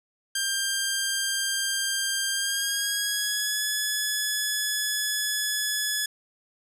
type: tone with pitch glide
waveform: 10% pulse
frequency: 1591 to 1705.2 Hz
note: G6 to G#6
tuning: +25 to +45 cents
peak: -16 dBFS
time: 0.35-6.06 s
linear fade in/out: 5 ms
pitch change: +120 cents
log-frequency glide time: 2.31-3.64 s
effects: none